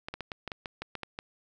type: clicks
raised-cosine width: 0.3 ms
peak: -20 dBFS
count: 11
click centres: 0.085 / 0.14 / 0.207 / 0.318 / 0.477 / 0.518 / 0.658 / 0.82 / 0.953 / 1.033 / 1.189 s
effects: none